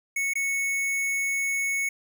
square tone with dropouts, 2209 Hz, C#7, 7 cents flat, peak -25 dBFS, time 0.16-1.89 s, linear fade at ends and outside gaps 5 ms, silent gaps 0.336-0.354 s, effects none

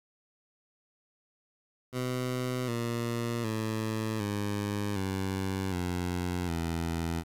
15% pulse tone with pitch steps, 126.2 / 117.75 / 109.86 / 102.51 / 95.64 / 89.24 / 83.26 Hz, B2 / A#2 / A2 / G#2 / G2 / F2 / E2, +38 / +18 / -2 / -22 / -42 / +38 / +18 cents, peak -24 dBFS, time 1.92-7.24 s, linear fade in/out 50 ms, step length 760 ms, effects resampled to 32000 Hz + 9-bit

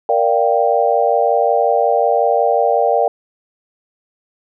sine chord, G minor seventh, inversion first, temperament equal, 466.2 / 587.3 / 698.5 / 784 Hz, Bb4 / D5 / F5 / G5, 0 / 0 / 0 / 0 cents, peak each -17 dBFS, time 0.09-3.08 s, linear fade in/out 2 ms, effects none

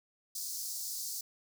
pink high-pass noise, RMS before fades -39 dBFS, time 0.35-1.21 s, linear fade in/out 5 ms, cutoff 4600 Hz, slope 48 dB/octave, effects none

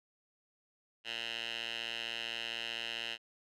10% pulse tone with band-pass filter, 115.6 Hz, A#2, 14 cents flat, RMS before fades -40 dBFS, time 1.04-3.18 s, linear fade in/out 50 ms, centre 2900 Hz, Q 3.7, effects none

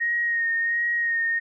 sine tone with vibrato, 1864.7 Hz, A#6, in tune, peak -21 dBFS, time 0-1.4 s, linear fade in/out 20 ms, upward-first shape sine, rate 1.4 Hz, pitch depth 25 cents each way, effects none

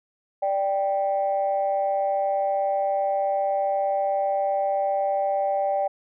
sine tone pair together, 587.3 / 784 Hz, D5 / G5, 0 / 0 cents, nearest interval perfect fourth, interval 500 cents, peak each -23 dBFS, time 0.42-5.88 s, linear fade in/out 10 ms, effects tanh soft clip ceiling -14 dBFS

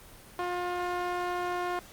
sawtooth tone with band-pass filter, 355.7 Hz, F4, 32 cents sharp, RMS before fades -32 dBFS, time 0.39-1.79 s, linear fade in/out 0 ms, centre 960 Hz, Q 0.97, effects pink hiss -51 dBFS RMS until 1.92 s + Opus 24 kbps

